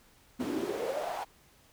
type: noise with high-pass filter sweep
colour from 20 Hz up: brown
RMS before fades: -34 dBFS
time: 0.39-1.25 s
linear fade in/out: 20 ms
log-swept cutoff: 240 to 880 Hz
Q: 5.6
effects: pink hiss -62 dBFS RMS until 1.72 s